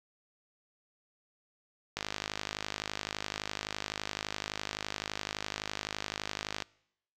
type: click train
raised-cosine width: 0.2 ms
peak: -16 dBFS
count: 242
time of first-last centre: 1.97-6.623 s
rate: 51.8 Hz
effects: noise-tail reverb RT60 0.8 s tail -25 dB re dry